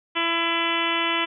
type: harmonic tone with a mistuned harmonic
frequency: 334.7 Hz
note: E4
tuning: 26 cents sharp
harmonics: 1 / 2 / 3 / 4 / 5 / 6 / 7 / 8 / 9 / 10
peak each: -30 / -34 / -28 / -30 / -34 / -29 / -30 / -31 / -28 / -34 dBFS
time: 0.15-1.26 s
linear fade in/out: 20 ms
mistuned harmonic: 10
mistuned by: +28 cents
effects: none